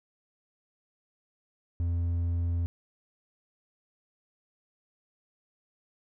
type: tone with hard clipping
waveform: sine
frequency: 85.7 Hz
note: F2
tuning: 32 cents flat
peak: -27 dBFS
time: 1.8-2.66 s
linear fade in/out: 0 ms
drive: 3 dB
effects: none